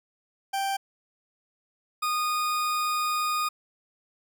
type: tone pair in turn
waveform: 40% pulse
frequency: 784 / 1231.4 Hz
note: G5 / D#6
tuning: 0 / -18 cents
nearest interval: minor sixth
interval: 782 cents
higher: second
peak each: -25 / -24 dBFS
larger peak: second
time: 0.53-0.77 / 2.02-3.49 s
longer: second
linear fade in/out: 10 ms
effects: none